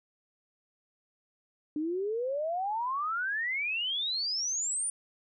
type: exponential sweep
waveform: sine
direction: up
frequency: 293.7 to 9520 Hz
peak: -29 dBFS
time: 1.76-4.9 s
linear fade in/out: 2 ms
effects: none